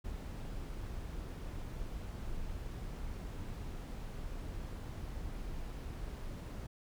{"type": "noise", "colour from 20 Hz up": "brown", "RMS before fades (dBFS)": -42, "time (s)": [0.04, 6.67], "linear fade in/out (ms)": 10, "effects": []}